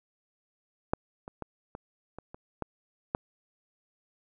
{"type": "clicks", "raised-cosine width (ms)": 1, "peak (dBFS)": [-11, -27, -22, -25, -27, -29, -18, -13], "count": 8, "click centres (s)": [0.935, 1.279, 1.423, 1.751, 2.186, 2.345, 2.623, 3.149], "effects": []}